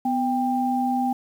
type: tone pair together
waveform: sine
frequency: 249.9 / 792 Hz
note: B3 / G5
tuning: +21 / +18 cents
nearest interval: octave + minor sixth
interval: 1997 cents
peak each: -23 dBFS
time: 0.05-1.13 s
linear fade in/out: 5 ms
effects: 8-bit